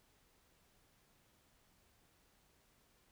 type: silence
effects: pink hiss -72 dBFS RMS until 3.11 s